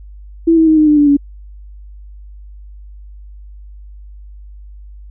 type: tone with pitch steps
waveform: sine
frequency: 330.5 / 322.4 / 314.5 / 306.8 / 299.2 / 291.9 / 284.7 Hz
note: E4 / E4 / D#4 / D#4 / D4 / D4 / C#4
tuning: +5 / -38 / +19 / -24 / +32 / -10 / +46 cents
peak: -6 dBFS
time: 0.47-1.17 s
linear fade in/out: 10 ms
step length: 100 ms
effects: added 50 Hz sine -32 dBFS peak until 5.1 s